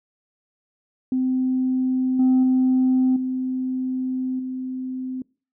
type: tone with level steps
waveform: sine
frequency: 257.7 Hz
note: C4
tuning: 26 cents flat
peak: -18 / -12 / -14 / -22 / -26 dBFS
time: 1.12-5.22 s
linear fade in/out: 2 ms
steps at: 2.19 / 2.43 / 3.16 / 4.39 s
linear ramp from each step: 5 ms
effects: noise-tail reverb RT60 0.4 s tail -25 dB re dry + tanh soft clip ceiling -12 dBFS